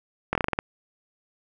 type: slowing click train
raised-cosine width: 0.5 ms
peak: -8 dBFS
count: 8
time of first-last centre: 0.33-0.589 s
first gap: 22 ms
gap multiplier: 1.17
effects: none